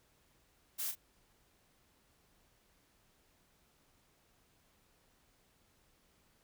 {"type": "noise with echo", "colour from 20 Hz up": "blue", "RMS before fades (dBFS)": -38, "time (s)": [0.78, 0.92], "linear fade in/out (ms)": 20, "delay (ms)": 35, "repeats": 1, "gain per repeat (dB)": -8, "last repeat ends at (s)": 0.955, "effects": ["pink hiss -71 dBFS RMS until 6.43 s"]}